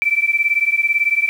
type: beating tone pair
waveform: sine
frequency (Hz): 2321 / 2339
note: D7 / D7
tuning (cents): -21 / -8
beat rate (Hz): 18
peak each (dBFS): -17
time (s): 0.02-1.29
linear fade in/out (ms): 0
effects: 7-bit